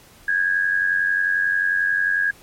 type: tone with amplitude modulation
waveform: sine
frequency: 1643 Hz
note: G#6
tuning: 19 cents flat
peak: -14 dBFS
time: 0.28-2.31 s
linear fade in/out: 5 ms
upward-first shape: sine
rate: 91.2 Hz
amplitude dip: 65%
effects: pink hiss -49 dBFS RMS until 2.42 s + MP3 64 kbps

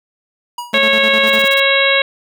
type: tone with exponential decay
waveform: square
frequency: 964 Hz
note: B5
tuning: 42 cents flat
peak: -20 dBFS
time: 0.58-0.84 s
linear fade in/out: 5 ms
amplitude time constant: 56 ms
type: tone with tremolo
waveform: sawtooth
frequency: 220 Hz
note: A3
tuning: in tune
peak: -16 dBFS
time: 0.73-1.45 s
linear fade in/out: 5 ms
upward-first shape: square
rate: 9.9 Hz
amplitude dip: 65%
type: harmonic tone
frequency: 549 Hz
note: C#5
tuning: 17 cents flat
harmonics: 1 / 2 / 3 / 4 / 5 / 6 / 7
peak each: -16 / -22 / -18 / -15 / -19 / -21 / -18 dBFS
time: 0.74-2.02 s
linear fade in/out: 2 ms
type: noise bursts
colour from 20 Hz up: white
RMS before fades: -30 dBFS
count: 6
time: 1.27-1.599 s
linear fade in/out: 0 ms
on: 29 ms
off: 31 ms
effects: none

